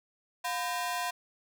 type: ring-modulated tone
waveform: sawtooth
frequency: 858 Hz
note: A5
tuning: 44 cents flat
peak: -24 dBFS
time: 0.44-1.11 s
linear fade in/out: 10 ms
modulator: 149 Hz
effects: none